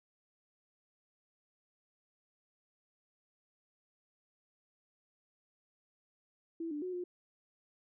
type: tone with pitch steps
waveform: sine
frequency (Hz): 330.8 / 295.3 / 366.1 / 356.5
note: E4 / D4 / F#4 / F4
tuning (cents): +6 / +10 / -18 / +36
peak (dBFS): -36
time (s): 6.6-7.04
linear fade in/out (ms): 5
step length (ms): 110
effects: none